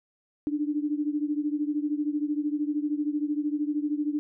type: beating tone pair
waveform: sine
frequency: 292.9 / 305.9 Hz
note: D4 / D#4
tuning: -5 / -29 cents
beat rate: 13 Hz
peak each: -27 / -30 dBFS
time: 0.47-4.19 s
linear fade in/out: 0 ms
effects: none